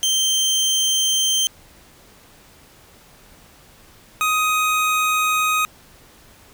25% pulse tone pair in turn, 3136 / 1252.5 Hz, G7 / D#6, 0 / +11 cents, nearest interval octave + major third, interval 1589 cents, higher first, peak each -13 dBFS, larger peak neither, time 0.03-1.47 / 4.21-5.65 s, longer neither, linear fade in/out 0 ms, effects pink hiss -49 dBFS RMS until 6.53 s

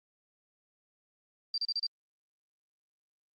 sine tone bursts, 4699 Hz, D8, in tune, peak -29 dBFS, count 5, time 1.54-1.867 s, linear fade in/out 2 ms, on 39 ms, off 33 ms, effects Opus 24 kbps

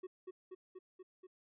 triangle tone with echo, 371.4 Hz, F#4, 7 cents sharp, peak -40 dBFS, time 0.03-0.07 s, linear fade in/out 10 ms, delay 240 ms, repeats 5, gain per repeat -2 dB, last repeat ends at 1.27 s, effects resampled to 8000 Hz

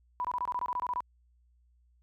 sine tone bursts, 987.8 Hz, B5, in tune, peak -29 dBFS, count 12, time 0.2-1.005 s, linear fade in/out 0 ms, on 46 ms, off 23 ms, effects added 60 Hz sine -63 dBFS peak until 2.02 s

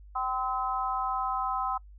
harmonic tone, 257.2 Hz, C4, 30 cents flat, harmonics 3 / 4 / 5, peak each -32 / -32 / -32 dBFS, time 0.15-1.78 s, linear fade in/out 10 ms, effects noise-tail reverb RT60 0.1 s tail -24 dB re dry + added 50 Hz sine -47 dBFS peak until 1.98 s

